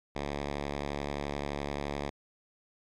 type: tone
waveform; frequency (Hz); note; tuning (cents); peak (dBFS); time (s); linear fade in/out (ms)
5% pulse; 71.6; D2; -43; -22; 0.15-2.1; 10
effects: low-pass 5000 Hz 12 dB/octave + AAC 64 kbps